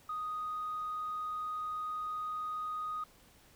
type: tone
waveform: sine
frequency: 1244.5 Hz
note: D#6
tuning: in tune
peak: -34 dBFS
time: 0.09-3.04 s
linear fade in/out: 5 ms
effects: tanh soft clip ceiling -31 dBFS + pink hiss -62 dBFS RMS until 3.55 s